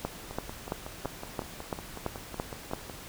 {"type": "two click trains", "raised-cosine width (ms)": 1, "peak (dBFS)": [-16, -24], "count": [9, 15], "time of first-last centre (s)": [[0.05, 2.735], [0.31, 2.898]], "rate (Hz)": [2.98, 5.41], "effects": ["pink hiss -45 dBFS RMS until 3.08 s"]}